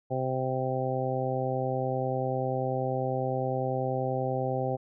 harmonic tone, 130.1 Hz, C3, 9 cents flat, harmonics 1 / 2 / 3 / 4 / 5 / 6, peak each -32 / -37 / -35 / -32 / -36 / -34 dBFS, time 0.1-4.77 s, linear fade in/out 20 ms, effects none

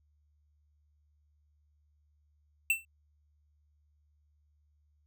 square tone with exponential decay, 2683 Hz, E7, 30 cents sharp, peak -22 dBFS, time 2.7-2.85 s, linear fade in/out 2 ms, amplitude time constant 32 ms, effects added 74 Hz sine -67 dBFS peak until 5.06 s

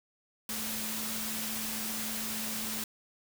sine tone in noise, 219 Hz, A3, 8 cents flat, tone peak -41 dBFS, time 0.49-2.84 s, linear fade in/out 2 ms, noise white, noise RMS -36 dBFS, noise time 0.49-2.84 s, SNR -8 dB, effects none

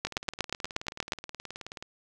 two click trains, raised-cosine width 0.2 ms, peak -10 / -22 dBFS, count 10 / 34, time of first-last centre 0.05-1.121 / 0.07-1.825 s, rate 8.4 / 18.8 Hz, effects none

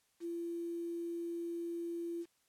sine tone with quantisation, 340 Hz, F4, 46 cents flat, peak -37 dBFS, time 0.2-2.26 s, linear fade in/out 50 ms, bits 10, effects white hiss -75 dBFS RMS until 2.48 s + low-pass 12000 Hz 12 dB/octave

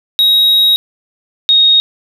triangle / sine tone pair in turn, 3798 / 3737 Hz, A#7 / A#7, +32 / +4 cents, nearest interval unison, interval 28 cents, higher first, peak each -5 dBFS, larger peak neither, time 0.19-0.76 / 1.49-1.8 s, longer first, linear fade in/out 0 ms, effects none

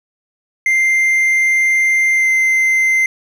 triangle tone with pitch glide, 2093 to 2077 Hz, C7 to C7, 0 to -13 cents, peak -9 dBFS, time 0.66-3.06 s, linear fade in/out 2 ms, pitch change -13 cents, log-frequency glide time 2.14-2.29 s, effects none

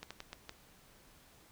slowing click train, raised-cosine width 0.2 ms, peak -26 dBFS, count 5, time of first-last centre 0.03-0.494 s, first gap 76 ms, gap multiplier 1.29, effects pink hiss -62 dBFS RMS until 1.51 s

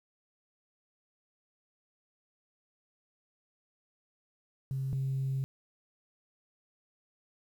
sine tone pair in turn, 134.1 / 134.1 Hz, C3 / C3, +43 / +43 cents, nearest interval unison, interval 0 cents, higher neither, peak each -30 / -28 dBFS, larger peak second, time 4.71-4.93 / 4.93-5.44 s, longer second, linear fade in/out 0 ms, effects tanh soft clip ceiling -26 dBFS + 10-bit

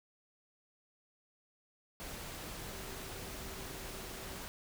sine tone in noise, 384.3 Hz, G4, 34 cents flat, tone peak -54 dBFS, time 2.73-4.37 s, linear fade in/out 0 ms, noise pink, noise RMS -45 dBFS, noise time 2-4.48 s, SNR -12 dB, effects none

